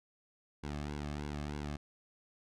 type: tone with flanger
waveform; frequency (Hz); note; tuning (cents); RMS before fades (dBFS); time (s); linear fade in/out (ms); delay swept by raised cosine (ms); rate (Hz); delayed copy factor
sawtooth; 73.42; D2; 0; -40; 0.63-1.77; 10; 1.6 to 2.12; 3.2; -0.75
effects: low-pass 7000 Hz 12 dB/octave